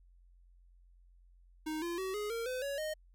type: tone with pitch steps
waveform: square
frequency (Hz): 311.1 / 343.2 / 378.6 / 417.7 / 460.8 / 508.3 / 560.8 / 618.6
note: D#4 / F4 / F#4 / G#4 / A#4 / B4 / C#5 / D#5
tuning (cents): 0 / -30 / +40 / +10 / -20 / +50 / +20 / -10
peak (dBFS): -36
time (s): 1.66-2.94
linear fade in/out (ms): 10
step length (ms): 160
effects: added 44 Hz sine -59 dBFS peak until 3.14 s